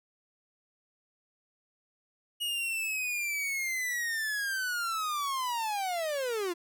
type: linear sweep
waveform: 45% pulse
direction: down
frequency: 2893 to 333.1 Hz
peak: -30 dBFS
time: 2.4-6.54 s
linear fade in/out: 20 ms
effects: none

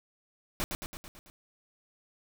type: noise with echo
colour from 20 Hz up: pink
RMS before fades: -31 dBFS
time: 0.6-0.64 s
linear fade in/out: 0 ms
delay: 110 ms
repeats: 6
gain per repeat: -4 dB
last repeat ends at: 1.3 s
effects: none

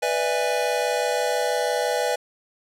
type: chord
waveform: square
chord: E dominant seventh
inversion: second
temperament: just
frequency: 494.4 / 593.3 / 659.3 / 824.1 Hz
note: B4 / D5 / E5 / G#5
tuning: +2 / +18 / 0 / -14 cents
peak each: -26 / -28 / -29 / -28 dBFS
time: 0.02-2.16 s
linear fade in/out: 10 ms
effects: low-pass 12000 Hz 12 dB/octave

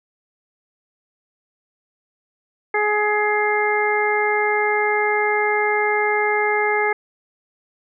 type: harmonic tone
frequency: 420 Hz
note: G#4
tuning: 19 cents sharp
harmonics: 1 / 2 / 3 / 4 / 5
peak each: -21 / -22 / -28 / -25 / -22 dBFS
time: 2.74-6.93 s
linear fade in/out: 5 ms
effects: none

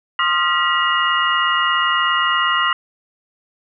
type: tone cluster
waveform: sine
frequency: 1059 / 1227 / 1384 / 1934 / 2852 Hz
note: C6 / D#6 / F6 / B6 / F7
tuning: +21 / -25 / -16 / -37 / +36 cents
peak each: -21 dBFS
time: 0.19-2.73 s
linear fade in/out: 2 ms
effects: none

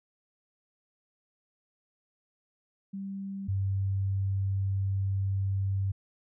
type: tone pair in turn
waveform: sine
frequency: 195.7 / 97.37 Hz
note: G3 / G2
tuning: -3 / -11 cents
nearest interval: octave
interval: 1208 cents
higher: first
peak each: -34 / -26 dBFS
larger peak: second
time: 2.93-3.48 / 3.48-5.92 s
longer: second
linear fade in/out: 10 ms
effects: none

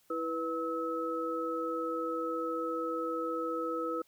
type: tone cluster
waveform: sine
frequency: 326.8 / 492.1 / 1293 Hz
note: E4 / B4 / E6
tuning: -15 / -6 / -34 cents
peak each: -37 / -35 / -36 dBFS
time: 0.1-4.02 s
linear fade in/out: 5 ms
effects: white hiss -68 dBFS RMS until 4.07 s

